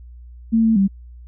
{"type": "tone with pitch steps", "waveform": "sine", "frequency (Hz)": [225.7, 223.6, 195.3], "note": ["A3", "A3", "G3"], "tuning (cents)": [44, 28, -6], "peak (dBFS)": -12, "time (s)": [0.52, 0.88], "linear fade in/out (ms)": 20, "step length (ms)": 120, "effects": ["added 60 Hz sine -37 dBFS peak until 1.27 s"]}